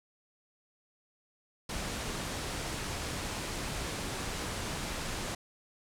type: low-pass noise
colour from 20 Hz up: pink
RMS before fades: -37 dBFS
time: 1.69-5.35 s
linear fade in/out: 5 ms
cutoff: 10000 Hz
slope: 24 dB/octave
effects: none